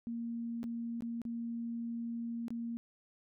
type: tone with dropouts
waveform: sine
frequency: 233.1 Hz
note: A#3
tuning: in tune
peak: -36 dBFS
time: 0.07-2.77 s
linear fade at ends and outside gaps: 0 ms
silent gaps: 0.631-0.64 / 1.007-1.022 / 1.217-1.252 / 2.482-2.505 s
effects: none